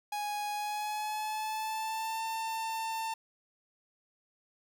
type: tone with pitch glide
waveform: 45% pulse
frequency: 830.6 to 895.4 Hz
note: G#5 to A5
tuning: 0 to +30 cents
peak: -33 dBFS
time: 0.12-3.14 s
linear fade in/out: 5 ms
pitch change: +130 cents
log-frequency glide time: 0.52-2.22 s
effects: none